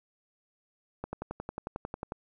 click train, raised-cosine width 1 ms, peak -21 dBFS, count 13, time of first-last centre 1.04-2.121 s, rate 11.1 Hz, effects none

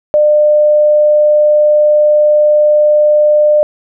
sine tone, 600 Hz, D5, 37 cents sharp, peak -5 dBFS, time 0.14-3.63 s, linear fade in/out 0 ms, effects none

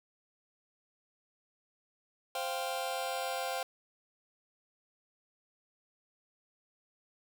sawtooth chord, C suspended fourth, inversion none, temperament just, 523.3 / 697.7 / 784.9 Hz, C5 / F5 / G5, 0 / -2 / +2 cents, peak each -34 dBFS, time 2.35-3.63 s, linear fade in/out 2 ms, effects none

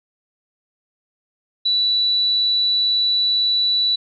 sine tone, 3951 Hz, B7, in tune, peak -15 dBFS, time 1.65-3.96 s, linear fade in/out 10 ms, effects none

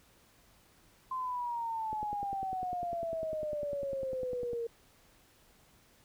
sine exponential sweep, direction down, 1045 to 460 Hz, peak -33 dBFS, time 1.11-4.67 s, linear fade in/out 5 ms
click train, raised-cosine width 2 ms, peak -30 dBFS, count 27, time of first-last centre 1.93-4.533 s, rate 9.99 Hz
effects pink hiss -64 dBFS RMS until 6.04 s

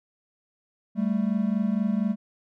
triangle tone pair together, 196.76 / 221 Hz, G3 / A3, +7 / +8 cents, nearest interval major second, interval 201 cents, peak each -23 dBFS, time 0.95-2.16 s, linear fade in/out 50 ms, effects none

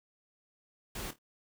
pink noise with echo, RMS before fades -40 dBFS, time 0.95-1.11 s, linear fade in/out 5 ms, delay 26 ms, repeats 3, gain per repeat -12 dB, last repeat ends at 1.188 s, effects none

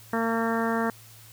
harmonic tone, 227.9 Hz, A#3, 39 cents flat, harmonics 1 / 2 / 3 / 4 / 5 / 6 / 7 / 8, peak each -27 / -30 / -32 / -33 / -34 / -35 / -35 / -36 dBFS, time 0.13-0.9 s, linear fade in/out 2 ms, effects added 111 Hz sine -51 dBFS peak until 1.32 s + white hiss -51 dBFS RMS until 1.32 s

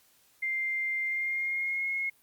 sine tone with pitch glide, 2100 to 2163 Hz, C7 to C#7, +6 to -43 cents, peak -28 dBFS, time 0.42-2.1 s, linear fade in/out 10 ms, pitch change +51 cents, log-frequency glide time 1.06-1.89 s, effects white hiss -64 dBFS RMS until 2.22 s + Opus 48 kbps

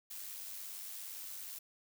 blue noise with amplitude modulation, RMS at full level -44 dBFS, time 0.1-1.59 s, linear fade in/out 10 ms, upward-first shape sine, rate 97.4 Hz, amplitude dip 40%, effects none

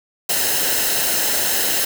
white noise with comb filter, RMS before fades -19 dBFS, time 0.29-1.85 s, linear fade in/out 5 ms, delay 0.86 ms, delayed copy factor -0.55, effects none

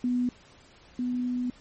sine tone pair in turn, 246.9 / 247.8 Hz, B3 / B3, 0 / +6 cents, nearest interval unison, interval 6 cents, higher second, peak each -23 / -26 dBFS, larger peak first, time 0.04-0.29 / 0.99-1.5 s, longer second, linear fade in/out 2 ms, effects pink hiss -55 dBFS RMS until 1.6 s + MP3 32 kbps

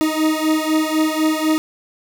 40% pulse beating tone pair, 311.1 / 315.1 Hz, D#4 / D#4, 0 / +22 cents, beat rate 4 Hz, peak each -17 / -19 dBFS, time 0.01-1.58 s, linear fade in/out 0 ms, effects none

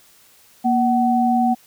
sine tone pair together, 236.9 / 752 Hz, A#3 / F#5, +28 / +28 cents, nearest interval octave + minor sixth, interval 2000 cents, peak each -17 dBFS, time 0.64-1.55 s, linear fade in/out 20 ms, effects white hiss -52 dBFS RMS until 1.66 s

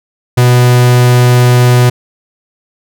45% pulse tone, 123.47 Hz, B2, in tune, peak -4 dBFS, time 0.37-1.9 s, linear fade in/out 10 ms, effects none

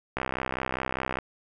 click train, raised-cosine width 0.5 ms, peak -13 dBFS, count 67, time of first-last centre 0.17-1.187 s, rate 64.9 Hz, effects none

